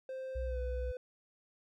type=tone with pitch glide; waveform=triangle; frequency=523.3 to 502.3 Hz; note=C5 to B4; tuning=0 to +29 cents; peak=-37 dBFS; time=0.09-0.97 s; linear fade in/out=2 ms; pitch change=-71 cents; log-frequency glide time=0.45-0.59 s
type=tone; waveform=sine; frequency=61.9 Hz; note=B1; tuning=5 cents sharp; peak=-35 dBFS; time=0.35-0.92 s; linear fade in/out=10 ms
effects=none